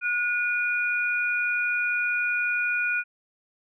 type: tone pair together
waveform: sine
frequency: 1451 / 2442 Hz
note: F#6 / D#7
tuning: -34 / -33 cents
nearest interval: major sixth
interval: 901 cents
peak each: -25 / -26 dBFS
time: 0.01-3.04 s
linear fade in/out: 50 ms
effects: none